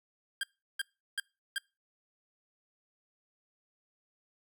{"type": "tone bursts", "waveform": "25% pulse", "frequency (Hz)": 1603, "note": "G6", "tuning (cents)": 38, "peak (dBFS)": -27, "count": 4, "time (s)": [0.41, 1.582], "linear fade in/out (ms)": 2, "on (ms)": 23, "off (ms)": 360, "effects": ["noise-tail reverb RT60 0.3 s tail -26 dB re dry"]}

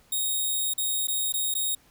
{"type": "tone with dropouts", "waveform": "5% pulse", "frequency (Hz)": 3737, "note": "A#7", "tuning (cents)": 4, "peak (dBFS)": -17, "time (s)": [0.12, 1.75], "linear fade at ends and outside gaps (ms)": 5, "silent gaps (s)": [[0.737, 0.779], [1.072, 1.082], [1.324, 1.338], [1.541, 1.55]], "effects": ["pink hiss -60 dBFS RMS until 1.9 s"]}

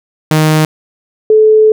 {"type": "tone pair in turn", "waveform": ["sawtooth", "sine"], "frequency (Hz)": [155.56, 433.2], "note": ["D#3", "A4"], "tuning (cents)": [0, -27], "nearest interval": "octave + tritone", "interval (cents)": 1773, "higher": "second", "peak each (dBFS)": -3, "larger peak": "neither", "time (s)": [[0.31, 0.65], [1.3, 1.72]], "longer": "second", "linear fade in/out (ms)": 2, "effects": []}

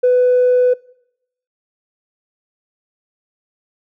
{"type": "tone with tanh clipping", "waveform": "triangle", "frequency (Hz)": 498.3, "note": "B4", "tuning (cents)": 15, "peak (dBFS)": -9, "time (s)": [0.03, 0.74], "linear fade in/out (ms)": 10, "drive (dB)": 5, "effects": ["noise-tail reverb RT60 0.8 s tail -23 dB re dry"]}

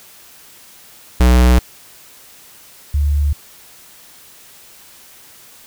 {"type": "tone pair in turn", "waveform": ["square", "sine"], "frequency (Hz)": [61.74, 72.61], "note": ["B1", "D2"], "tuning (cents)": [0, -19], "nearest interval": "minor third", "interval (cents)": 281, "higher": "second", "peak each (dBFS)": [-8, -12], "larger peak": "first", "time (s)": [[1.2, 1.59], [2.94, 3.33]], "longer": "neither", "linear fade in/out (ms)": 5, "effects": ["white hiss -43 dBFS RMS until 5.66 s"]}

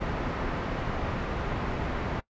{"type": "low-pass noise", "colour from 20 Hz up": "pink", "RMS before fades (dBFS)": -31, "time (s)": [0, 2.21], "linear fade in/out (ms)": 20, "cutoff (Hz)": 1700, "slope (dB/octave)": 12, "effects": ["noise-tail reverb RT60 0.1 s tail -20 dB re dry", "resampled to 16000 Hz"]}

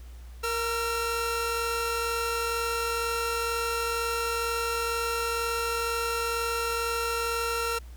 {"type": "tone pair together", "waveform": "sawtooth", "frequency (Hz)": [466.2, 1356.5], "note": ["A#4", "E6"], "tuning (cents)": [0, 49], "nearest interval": "octave + tritone", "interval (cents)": 1849, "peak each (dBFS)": -26, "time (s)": [0.43, 7.79], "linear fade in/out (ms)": 10, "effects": ["added 60 Hz sine -41 dBFS peak until 7.96 s", "pink hiss -57 dBFS RMS until 7.96 s"]}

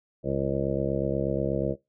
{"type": "harmonic tone", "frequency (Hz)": 68.3, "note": "C#2", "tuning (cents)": -25, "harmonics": [1, 2, 3, 4, 5, 6, 7, 8, 9], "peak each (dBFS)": [-37, -31, -33, -39, -32, -40, -32, -31, -34], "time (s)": [0.23, 1.76], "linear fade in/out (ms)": 50, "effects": ["noise-tail reverb RT60 0.2 s tail -21 dB re dry"]}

